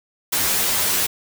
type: noise with comb filter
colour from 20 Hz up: white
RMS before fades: -20 dBFS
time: 0.32-1.07 s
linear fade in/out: 10 ms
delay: 11 ms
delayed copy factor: +1
effects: none